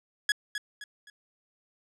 sawtooth tone with echo, 1677 Hz, G#6, 16 cents sharp, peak -18 dBFS, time 0.29-0.32 s, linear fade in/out 2 ms, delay 260 ms, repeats 3, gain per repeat -9 dB, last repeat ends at 1.1 s, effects low-pass 9000 Hz 12 dB/octave

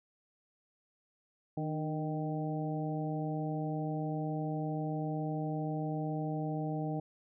harmonic tone with a mistuned harmonic, 155.56 Hz, D#3, in tune, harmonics 1 / 2 / 3 / 4 / 5, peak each -35 / -38 / -44 / -43 / -42 dBFS, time 1.57-7 s, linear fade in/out 5 ms, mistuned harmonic 2, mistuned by -44 cents, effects none

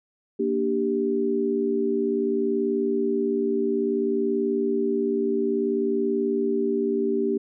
sine chord, G minor, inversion first, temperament equal, 233.1 / 293.7 / 392 Hz, Bb3 / D4 / G4, 0 / 0 / 0 cents, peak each -27 / -28 / -23 dBFS, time 0.39-7.38 s, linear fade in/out 10 ms, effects none

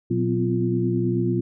sine tone cluster, 120.9 / 183.6 / 250.9 / 260.1 / 346.1 Hz, B2 / F#3 / B3 / C4 / F4, -36 / -13 / +28 / -10 / -16 cents, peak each -24 / -26 / -28 / -33 / -24 dBFS, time 0.1-1.41 s, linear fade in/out 10 ms, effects none

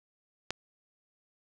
click, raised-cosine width 0.2 ms, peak -14 dBFS, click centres 0.506 s, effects 9-bit

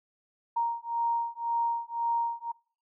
sine beating tone pair, 932.3 / 934.2 Hz, A#5 / A#5, 0 / +3 cents, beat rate 1.9 Hz, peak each -30 dBFS, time 0.56-2.52 s, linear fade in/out 10 ms, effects noise-tail reverb RT60 0.5 s tail -26 dB re dry

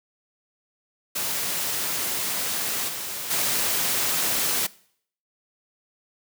white noise with level steps, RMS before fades -27 / -32 / -24 dBFS, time 1.15-4.67 s, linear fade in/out 10 ms, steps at 2.88 / 3.3 s, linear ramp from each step 10 ms, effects noise-tail reverb RT60 0.6 s tail -21 dB re dry + high-pass 100 Hz 12 dB/octave

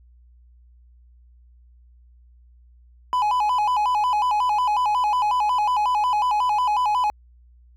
triangle tone with vibrato, 916 Hz, A#5, 31 cents flat, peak -16 dBFS, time 3.13-7.1 s, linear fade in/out 0 ms, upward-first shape square, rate 5.5 Hz, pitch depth 150 cents each way, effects added 60 Hz sine -49 dBFS peak until 7.76 s

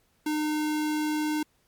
square tone, 304.4 Hz, D#4, 38 cents flat, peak -26 dBFS, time 0.26-1.43 s, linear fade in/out 5 ms, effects pink hiss -68 dBFS RMS until 1.67 s + MP3 96 kbps

